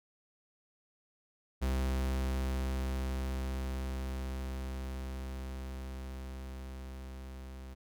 45% pulse tone with level ramp, 65.41 Hz, C2, in tune, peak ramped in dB -29 to -44 dBFS, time 1.61-7.75 s, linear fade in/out 20 ms, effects none

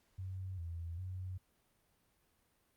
sine tone with pitch steps, 93.9 / 84.2 / 92.5 Hz, F#2 / E2 / F#2, +26 / +37 / 0 cents, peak -40 dBFS, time 0.18-1.38 s, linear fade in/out 10 ms, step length 400 ms, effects pink hiss -75 dBFS RMS until 2.76 s + Opus 48 kbps

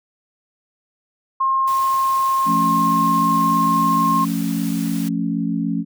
sine tone, 1067 Hz, C6, 34 cents sharp, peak -15 dBFS, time 1.4-4.25 s, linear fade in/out 10 ms
white noise, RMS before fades -35 dBFS, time 1.67-5.09 s, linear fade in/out 10 ms
sine chord, F augmented, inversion none, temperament equal with one note detuned, 173.41 / 220 / 277.2 Hz, F3 / A3 / C#4, -12 / 0 / 0 cents, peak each -23 dBFS, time 2.45-5.85 s, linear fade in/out 50 ms
effects none

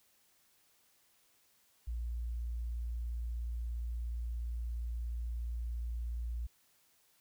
sine tone, 58.5 Hz, A#1, 7 cents sharp, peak -35 dBFS, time 1.87-6.47 s, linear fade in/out 10 ms, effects white hiss -70 dBFS RMS until 7.2 s

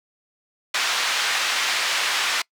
pink band-pass noise, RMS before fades -23 dBFS, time 0.74-2.42 s, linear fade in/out 5 ms, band 1400 to 5200 Hz, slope 12 dB/octave, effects noise-tail reverb RT60 0.1 s tail -25 dB re dry

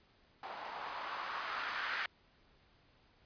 violet noise with low-pass filter sweep, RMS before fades -41 dBFS, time 0.43-2.06 s, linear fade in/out 2 ms, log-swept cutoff 800 to 1600 Hz, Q 2.3, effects pink hiss -68 dBFS RMS until 3.25 s + resampled to 11025 Hz

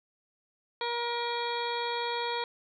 harmonic tone, 474.7 Hz, A#4, 31 cents sharp, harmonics 1 / 2 / 3 / 4 / 5 / 7 / 8 / 9, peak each -35 / -33 / -42 / -42 / -41 / -40 / -43 / -42 dBFS, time 0.81-2.44 s, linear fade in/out 2 ms, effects none

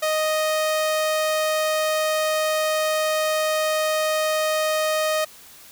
sawtooth tone, 622.3 Hz, D#5, in tune, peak -16 dBFS, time 0.02-5.25 s, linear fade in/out 10 ms, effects white hiss -46 dBFS RMS until 5.71 s

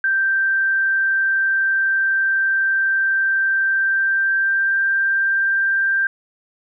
sine tone with pitch glide, 1568 to 1579.8 Hz, G6 to G6, 0 to +13 cents, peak -15 dBFS, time 0.04-6.07 s, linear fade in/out 2 ms, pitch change +13 cents, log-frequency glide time 3.69-4.8 s, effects none

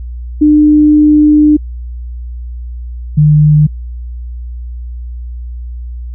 sine tone pair in turn, 300.5 / 150.82 Hz, D4 / D3, +40 / +46 cents, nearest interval octave, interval 1194 cents, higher first, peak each -3 dBFS, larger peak neither, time 0.41-1.57 / 3.17-3.67 s, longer first, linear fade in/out 10 ms, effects added 60 Hz sine -20 dBFS peak until 6.14 s

